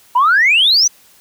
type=exponential sweep; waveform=sine; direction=up; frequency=935 to 6180 Hz; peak=-7 dBFS; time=0.15-0.88 s; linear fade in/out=10 ms; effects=tanh soft clip ceiling -4 dBFS + white hiss -48 dBFS RMS until 1.2 s